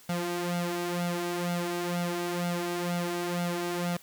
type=tone with flanger; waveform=sawtooth; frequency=174.61 Hz; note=F3; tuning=in tune; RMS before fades=-31 dBFS; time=0.09-3.97 s; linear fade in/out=5 ms; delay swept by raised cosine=1.4 to 3.2 ms; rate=2.1 Hz; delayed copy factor=+0.7; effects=white hiss -55 dBFS RMS until 4.02 s